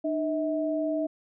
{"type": "tone pair together", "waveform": "sine", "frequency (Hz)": [303.4, 642], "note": ["D#4", "E5"], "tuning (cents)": [-44, -46], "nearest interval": "octave + minor second", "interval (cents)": 1298, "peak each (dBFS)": -28, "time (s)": [0.04, 1.07], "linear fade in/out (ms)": 10, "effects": []}